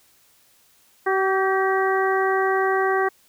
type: harmonic tone with a mistuned harmonic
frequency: 382.4 Hz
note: G4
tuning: 43 cents flat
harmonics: 1 / 2 / 3 / 4 / 5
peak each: -21 / -24 / -26 / -27 / -28 dBFS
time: 1.06-3.09 s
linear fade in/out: 10 ms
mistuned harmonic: 4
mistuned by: +39 cents
effects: white hiss -58 dBFS RMS until 3.28 s